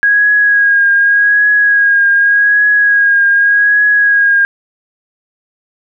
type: tone with vibrato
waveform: sine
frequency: 1645 Hz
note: G#6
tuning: 17 cents flat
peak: -6 dBFS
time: 0.03-4.45 s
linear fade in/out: 0 ms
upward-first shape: triangle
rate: 0.85 Hz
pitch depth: 35 cents each way
effects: none